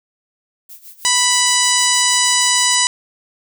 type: noise with tremolo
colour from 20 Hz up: violet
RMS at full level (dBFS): -36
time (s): 0.69-2.75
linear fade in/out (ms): 5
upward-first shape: sine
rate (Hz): 6.4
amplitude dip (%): 80
type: harmonic tone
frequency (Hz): 987.8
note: B5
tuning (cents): 0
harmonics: 1 / 2 / 3 / 4 / 5 / 6 / 7 / 8 / 9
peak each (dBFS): -21 / -21 / -21 / -21 / -21 / -21 / -21 / -21 / -21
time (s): 1.05-2.87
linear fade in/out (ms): 0
type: clicks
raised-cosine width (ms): 0.2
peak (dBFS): -29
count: 5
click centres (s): 1.083 / 1.247 / 1.462 / 2.335 / 2.531
effects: none